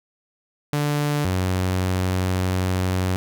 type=tone pair in turn; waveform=sawtooth; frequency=146.83 / 92.5 Hz; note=D3 / F#2; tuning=0 / 0 cents; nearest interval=minor sixth; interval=800 cents; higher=first; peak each=-16 / -16 dBFS; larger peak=neither; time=0.73-1.25 / 1.25-3.16 s; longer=second; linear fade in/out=0 ms; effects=none